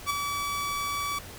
sawtooth tone with ADSR envelope, 1146 Hz, D6, 43 cents flat, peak -19 dBFS, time 0.06-1.19 s, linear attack 40 ms, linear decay 12 ms, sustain -6 dB, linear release 7 ms, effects added 90 Hz sine -49 dBFS peak until 1.38 s + pink hiss -44 dBFS RMS until 1.38 s

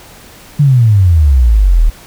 sine exponential sweep, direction down, 150.9 to 36.71 Hz, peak -4 dBFS, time 0.59-1.9 s, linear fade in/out 10 ms, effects pink hiss -37 dBFS RMS until 2.06 s

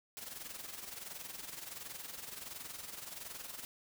white noise with amplitude modulation, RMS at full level -44 dBFS, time 0.17-3.65 s, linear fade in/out 0 ms, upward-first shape sine, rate 21.4 Hz, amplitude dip 65%, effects none

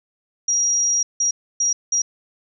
sine tone bursts at uneven times, 5710 Hz, F8, 37 cents sharp, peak -16 dBFS, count 4, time 0.48-1.03 / 1.2-1.31 / 1.6-1.73 / 1.92-2.02 s, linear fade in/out 5 ms, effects none

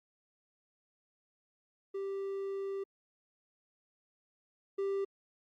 triangle tone pair in turn, 392 / 393.5 Hz, G4 / G4, 0 / +7 cents, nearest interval unison, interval 7 cents, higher second, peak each -33 / -29 dBFS, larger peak second, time 1.94-2.84 / 4.78-5.05 s, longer first, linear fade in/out 10 ms, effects Opus 48 kbps

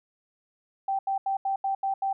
sine tone bursts, 780 Hz, G5, 9 cents flat, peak -24 dBFS, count 7, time 0.88-2.13 s, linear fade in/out 5 ms, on 110 ms, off 80 ms, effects none

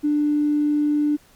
triangle tone with tanh clipping, 296 Hz, D4, 14 cents sharp, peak -16 dBFS, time 0.03-1.17 s, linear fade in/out 20 ms, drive 2 dB, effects pink hiss -54 dBFS RMS until 1.35 s + MP3 96 kbps

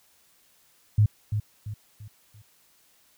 sine tone with echo, 105.5 Hz, G#2, 28 cents sharp, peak -15 dBFS, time 0.98-1.06 s, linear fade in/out 5 ms, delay 340 ms, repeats 4, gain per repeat -8 dB, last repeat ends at 2.42 s, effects white hiss -62 dBFS RMS until 3.17 s

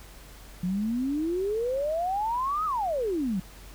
sine exponential two-way sweep, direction up then down, 174.61 to 1300 to 176.7 Hz, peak -25 dBFS, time 0.63-3.4 s, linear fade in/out 5 ms, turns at 2.65 s, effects added 47 Hz sine -46 dBFS peak until 3.74 s + pink hiss -50 dBFS RMS until 3.74 s

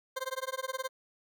20% pulse tone with tremolo, 523.3 Hz, C5, in tune, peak -26 dBFS, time 0.16-0.89 s, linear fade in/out 10 ms, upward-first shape sine, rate 19 Hz, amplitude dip 100%, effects none

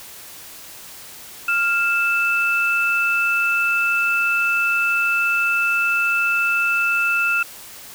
sine tone pair together, 1396.9 / 2637 Hz, F6 / E7, 0 / 0 cents, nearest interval major seventh, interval 1100 cents, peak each -19 dBFS, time 1.48-7.43 s, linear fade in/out 5 ms, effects white hiss -39 dBFS RMS until 7.94 s

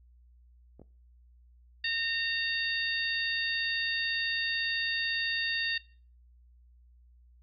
clicks, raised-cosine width 2 ms, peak -37 dBFS, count 2, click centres 0.796 / 0.817 s
harmonic tone, 918 Hz, A#5, 27 cents flat, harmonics 2 / 3 / 4 / 5, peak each -32 / -34 / -35 / -36 dBFS, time 1.84-5.78 s, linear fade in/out 5 ms
effects noise-tail reverb RT60 0.4 s tail -20 dB re dry + added 60 Hz sine -56 dBFS peak until 7.42 s

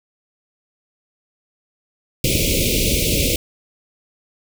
pink band-stop noise, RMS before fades -18 dBFS, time 2.24-3.36 s, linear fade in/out 2 ms, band 590 to 2200 Hz, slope 96 dB/octave, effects none

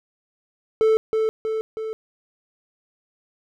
triangle tone with echo, 440 Hz, A4, in tune, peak -12 dBFS, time 0.81-0.97 s, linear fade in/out 0 ms, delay 320 ms, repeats 3, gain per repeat -4 dB, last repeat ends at 1.93 s, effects none

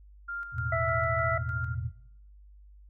sine tone with tremolo, 1396.9 Hz, F6, in tune, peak -33 dBFS, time 0.28-1.75 s, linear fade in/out 10 ms, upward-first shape square, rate 3.3 Hz, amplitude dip 50%
sine chord, E suspended fourth, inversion none, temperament equal, 82.41 / 110 / 123.47 Hz, E2 / A2 / B2, 0 / 0 / 0 cents, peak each -35 / -35 / -35 dBFS, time 0.52-1.92 s, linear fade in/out 50 ms
harmonic tone, 660 Hz, E5, 2 cents sharp, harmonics 1 / 2 / 3, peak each -28 / -31 / -33 dBFS, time 0.72-1.38 s, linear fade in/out 5 ms
effects noise-tail reverb RT60 0.8 s tail -19 dB re dry + added 50 Hz sine -50 dBFS peak until 2.89 s

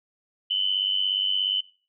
sine tone pair together, 2960 / 3057 Hz, F#7 / G7, 0 / -44 cents, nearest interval minor second, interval 56 cents, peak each -25 dBFS, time 0.5-1.61 s, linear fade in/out 10 ms, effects noise-tail reverb RT60 0.4 s tail -20 dB re dry

